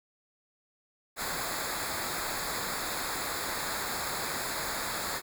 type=noise with comb filter; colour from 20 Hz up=pink; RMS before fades=-34 dBFS; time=1.16-5.22 s; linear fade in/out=50 ms; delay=0.34 ms; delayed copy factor=-0.8; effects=none